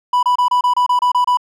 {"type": "tone bursts", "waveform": "triangle", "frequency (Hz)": 987.8, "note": "B5", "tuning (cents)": 0, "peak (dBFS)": -9, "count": 10, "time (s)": [0.13, 1.372], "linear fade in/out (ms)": 5, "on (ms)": 99, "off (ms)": 28, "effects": []}